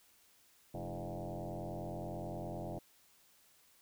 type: tone with frequency modulation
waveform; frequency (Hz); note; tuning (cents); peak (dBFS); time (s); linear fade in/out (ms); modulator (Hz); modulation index
sine; 244.3; B3; -19; -39; 0.74-2.79; 5; 89.8; 5.6
effects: white hiss -67 dBFS RMS until 3.81 s